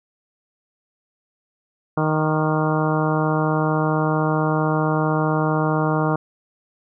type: harmonic tone with a mistuned harmonic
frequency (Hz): 155.56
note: D#3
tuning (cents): 0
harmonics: 1 / 2 / 3 / 4 / 5 / 6 / 7 / 8 / 9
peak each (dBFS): -21 / -24 / -26 / -27 / -28 / -29 / -29 / -30 / -31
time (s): 1.97-6.16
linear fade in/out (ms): 5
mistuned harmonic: 8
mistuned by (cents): -51
effects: none